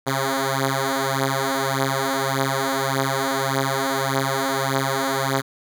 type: beating tone pair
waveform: 5% pulse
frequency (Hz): 134.4 / 136.1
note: C3 / C#3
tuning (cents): +47 / -31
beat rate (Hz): 1.7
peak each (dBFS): -12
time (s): 0.06-5.42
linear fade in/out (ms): 20
effects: none